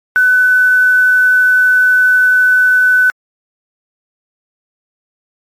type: tone with quantisation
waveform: sine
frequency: 1502 Hz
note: F#6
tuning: 26 cents sharp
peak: -6 dBFS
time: 0.16-3.1 s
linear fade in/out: 0 ms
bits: 5
effects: MP3 64 kbps